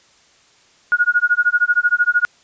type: tone with tremolo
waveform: sine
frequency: 1443 Hz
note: F#6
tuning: 44 cents flat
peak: -9 dBFS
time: 0.92-2.25 s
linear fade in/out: 0 ms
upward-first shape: sine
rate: 13 Hz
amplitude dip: 100%
effects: white hiss -53 dBFS RMS until 2.43 s + resampled to 16000 Hz